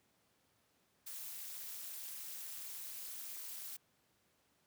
blue noise with amplitude modulation, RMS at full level -43 dBFS, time 1.06-3.77 s, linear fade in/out 10 ms, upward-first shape sine, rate 291 Hz, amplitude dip 85%, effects pink hiss -75 dBFS RMS until 4.66 s + high-pass 100 Hz 12 dB/octave

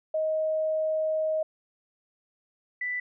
sine tone pair in turn, 628 / 1982.9 Hz, D#5 / B6, +16 / +6 cents, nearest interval octave + minor sixth, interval 1990 cents, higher second, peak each -24 / -28 dBFS, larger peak first, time 0.14-1.43 / 2.81-3 s, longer first, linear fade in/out 5 ms, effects none

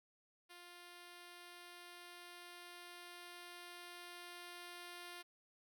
5% pulse tone with level ramp, 351.1 Hz, F4, 9 cents sharp, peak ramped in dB -44 to -38 dBFS, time 0.49-5.23 s, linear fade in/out 20 ms, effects none

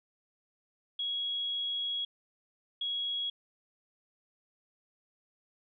sine tone bursts at uneven times, 3322 Hz, G#7, in tune, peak -31 dBFS, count 2, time 0.99-2.05 / 2.81-3.3 s, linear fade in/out 5 ms, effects none

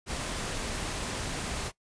pink noise, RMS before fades -34 dBFS, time 0.06-1.72 s, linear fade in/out 50 ms, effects noise-tail reverb RT60 0.1 s tail -19 dB re dry + resampled to 22050 Hz

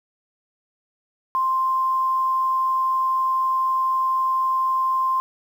sine tone with quantisation, 1048 Hz, C6, 2 cents sharp, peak -18 dBFS, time 1.35-5.2 s, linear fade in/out 0 ms, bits 8, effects none

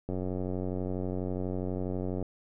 click train, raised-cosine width 2 ms, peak -21 dBFS, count 198, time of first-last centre 0.09-2.227 s, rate 92.2 Hz, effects none

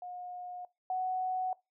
sine tone pair in turn, 720 / 742.8 Hz, F#5 / F#5, -47 / +7 cents, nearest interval minor second, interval 54 cents, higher second, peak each -40 / -30 dBFS, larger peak second, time 0.02-0.65 / 0.9-1.53 s, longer neither, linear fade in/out 2 ms, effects noise-tail reverb RT60 0.2 s tail -20 dB re dry

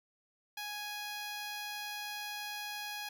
10% pulse tone, 831 Hz, G#5, 1 cent sharp, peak -31 dBFS, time 0.57-3.09 s, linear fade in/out 5 ms, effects none

